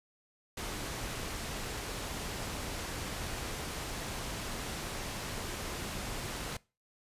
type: low-pass noise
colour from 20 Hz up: pink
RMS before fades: -39 dBFS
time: 0.57-6.57 s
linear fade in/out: 5 ms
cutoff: 11000 Hz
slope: 12 dB/octave
effects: noise-tail reverb RT60 0.3 s tail -22 dB re dry + resampled to 32000 Hz